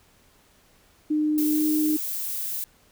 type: tone with pitch glide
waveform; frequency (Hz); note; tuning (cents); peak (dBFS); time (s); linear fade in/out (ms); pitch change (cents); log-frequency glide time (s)
sine; 304 to 306.8; D#4 to D#4; -40 to -24; -20; 1.1-1.97; 10; +16; 1.51-1.63
type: noise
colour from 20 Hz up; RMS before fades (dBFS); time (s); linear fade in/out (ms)
violet; -30; 1.38-2.64; 0
effects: pink hiss -59 dBFS RMS until 2.91 s